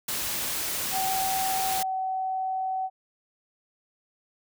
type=noise; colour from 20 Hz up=white; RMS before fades=-30 dBFS; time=0.08-1.83 s; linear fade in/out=5 ms
type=tone with pitch glide; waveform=sine; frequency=764 to 756.5 Hz; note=G5 to F#5; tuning=-45 to +38 cents; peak=-26 dBFS; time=0.91-2.9 s; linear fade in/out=50 ms; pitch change=-17 cents; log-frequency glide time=1.58-1.96 s
effects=none